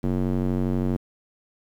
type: tone with band-pass filter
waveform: square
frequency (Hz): 46.25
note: F#1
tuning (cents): 0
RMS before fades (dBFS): -24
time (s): 0.03-0.97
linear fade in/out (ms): 10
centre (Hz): 250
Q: 1.3
effects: 9-bit